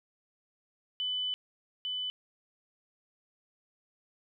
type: tone pair in turn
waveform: sine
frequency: 3000 / 3000 Hz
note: F#7 / F#7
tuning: +23 / +23 cents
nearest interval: unison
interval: 0 cents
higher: neither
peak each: -30 / -32 dBFS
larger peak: first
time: 1-1.34 / 1.85-2.1 s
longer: first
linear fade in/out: 0 ms
effects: none